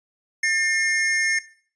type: tone pair together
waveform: square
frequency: 1798 / 2138 Hz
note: A6 / C7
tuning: +37 / +37 cents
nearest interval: minor third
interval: 300 cents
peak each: -23 / -22 dBFS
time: 0.43-1.39 s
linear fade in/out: 5 ms
effects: noise-tail reverb RT60 0.5 s tail -17 dB re dry + resampled to 22050 Hz